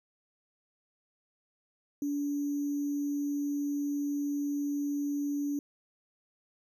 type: tone with sample-and-hold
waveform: sine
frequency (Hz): 287.7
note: D4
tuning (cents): -36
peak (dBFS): -29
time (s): 2.02-5.59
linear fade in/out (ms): 2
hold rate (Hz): 6300
effects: none